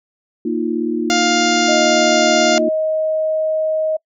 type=chord; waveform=sine; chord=Bb suspended fourth; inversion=none; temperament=equal; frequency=233.1 / 311.1 / 349.2 Hz; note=Bb3 / Eb4 / F4; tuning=0 / 0 / 0 cents; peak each=-21 dBFS; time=0.45-2.69 s; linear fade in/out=5 ms
type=harmonic tone; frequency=703 Hz; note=F5; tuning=11 cents sharp; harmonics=1 / 2 / 3 / 4 / 5 / 6 / 7 / 8 / 9 / 10; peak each=-18 / -21 / -23 / -24 / -25 / -26 / -26 / -27 / -28 / -28 dBFS; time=1.1-2.58 s; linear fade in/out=0 ms
type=tone with pitch glide; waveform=sine; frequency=622 to 628.1 Hz; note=D#5 to D#5; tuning=-1 to +16 cents; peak=-15 dBFS; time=1.68-3.97 s; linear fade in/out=10 ms; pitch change=+17 cents; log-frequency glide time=1.82-2.6 s
effects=noise-tail reverb RT60 0.1 s tail -26 dB re dry